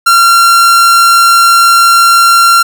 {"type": "tone", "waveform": "45% pulse", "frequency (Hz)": 1373, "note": "F6", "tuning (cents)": -30, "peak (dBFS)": -3, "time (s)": [0.06, 2.63], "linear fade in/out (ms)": 10, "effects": []}